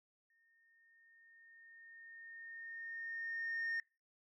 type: tone with exponential growth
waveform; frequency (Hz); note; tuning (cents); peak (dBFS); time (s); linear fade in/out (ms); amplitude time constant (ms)
sine; 1833; A#6; -30; -33; 0.3-3.8; 2; 760
effects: noise-tail reverb RT60 0.3 s tail -25 dB re dry + tanh soft clip ceiling -34 dBFS